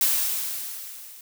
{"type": "noise with level ramp", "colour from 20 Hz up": "blue", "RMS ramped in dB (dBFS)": [-20, -45], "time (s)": [0.01, 1.21], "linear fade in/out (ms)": 2, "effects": []}